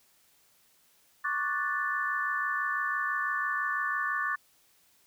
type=chord; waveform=sine; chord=D major seventh; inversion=third; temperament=equal; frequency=1108.7 / 1174.7 / 1480 / 1760 Hz; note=C#6 / D6 / F#6 / A6; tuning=0 / 0 / 0 / 0 cents; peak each=-35 / -34 / -35 / -31 dBFS; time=1.24-4.36 s; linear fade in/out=10 ms; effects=white hiss -65 dBFS RMS until 5.06 s